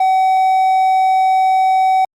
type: tone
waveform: triangle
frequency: 757 Hz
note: F#5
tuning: 39 cents sharp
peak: -8 dBFS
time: 0-2.05 s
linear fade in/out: 5 ms
effects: Opus 32 kbps